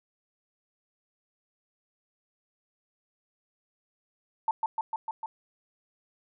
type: tone with echo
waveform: sine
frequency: 890 Hz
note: A5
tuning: 20 cents sharp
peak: -22 dBFS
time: 4.48-4.51 s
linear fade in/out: 2 ms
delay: 150 ms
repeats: 5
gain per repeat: -2 dB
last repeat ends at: 5.26 s
effects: none